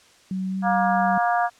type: tone with pitch glide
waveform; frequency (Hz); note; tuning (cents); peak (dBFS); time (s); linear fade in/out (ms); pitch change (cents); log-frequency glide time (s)
sine; 188.2 to 191.6; F#3 to G3; +30 to -39; -24; 0.31-1.18; 2; +31; 0.49-0.6
type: harmonic tone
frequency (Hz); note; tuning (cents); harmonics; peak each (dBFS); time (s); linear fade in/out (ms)
236.7; A#3; +27; 3 / 4 / 5 / 6 / 7; -20 / -27 / -28 / -30 / -29; 0.62-1.5; 50
effects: white hiss -54 dBFS RMS until 1.59 s + low-pass 7000 Hz 12 dB/octave